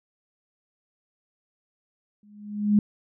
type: tone with exponential growth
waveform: sine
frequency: 207.7 Hz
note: G#3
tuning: in tune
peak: -13 dBFS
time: 2.23-2.79 s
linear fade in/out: 2 ms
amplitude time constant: 120 ms
effects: none